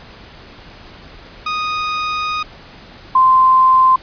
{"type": "tone pair in turn", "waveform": ["sawtooth", "sine"], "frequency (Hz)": [1242, 1039.6], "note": ["D#6", "C6"], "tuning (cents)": [-3, -11], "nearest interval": "minor third", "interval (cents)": 308, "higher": "first", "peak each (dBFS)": [-14, -7], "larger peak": "second", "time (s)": [[1.46, 2.43], [3.15, 3.96]], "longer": "first", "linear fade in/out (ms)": 5, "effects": ["pink hiss -39 dBFS RMS until 4.02 s", "resampled to 11025 Hz"]}